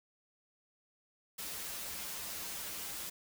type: noise with comb filter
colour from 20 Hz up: white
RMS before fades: -42 dBFS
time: 1.38-3.1 s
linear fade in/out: 10 ms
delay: 8 ms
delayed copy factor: -0.85
effects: none